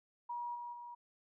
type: tone with level steps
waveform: sine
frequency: 958 Hz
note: A#5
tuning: 47 cents sharp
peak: -38 / -42 / -46 dBFS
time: 0.29-0.95 s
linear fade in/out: 10 ms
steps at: 0.54 / 0.72 s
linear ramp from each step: 20 ms
effects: none